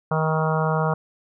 harmonic tone with a mistuned harmonic, 157.9 Hz, D#3, 26 cents sharp, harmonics 1 / 3 / 4 / 5 / 6 / 7 / 8 / 9, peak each -22 / -27 / -28 / -29 / -30 / -30 / -31 / -32 dBFS, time 0.11-0.94 s, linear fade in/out 5 ms, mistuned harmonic 9, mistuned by -25 cents, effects none

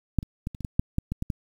clicks, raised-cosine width 5 ms, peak -9 / -24 / -17 / -26 / -23 / -18 / -7 / -11 / -16 / -16 / -15 dBFS, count 11, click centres 0.187 / 0.229 / 0.471 / 0.548 / 0.607 / 0.648 / 0.795 / 0.984 / 1.12 / 1.224 / 1.302 s, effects 8-bit

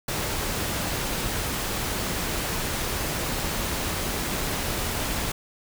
pink noise, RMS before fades -28 dBFS, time 0.08-5.32 s, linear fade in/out 5 ms, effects none

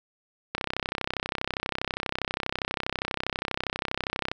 click train, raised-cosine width 0.3 ms, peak -11 dBFS, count 123, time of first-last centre 0.55-4.315 s, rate 32.4 Hz, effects none

